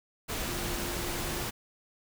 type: tone in noise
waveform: sine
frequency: 349.2 Hz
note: F4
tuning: in tune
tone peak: -41 dBFS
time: 0.47-1.44 s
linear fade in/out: 20 ms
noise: pink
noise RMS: -34 dBFS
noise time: 0.28-1.51 s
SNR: -10 dB
effects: none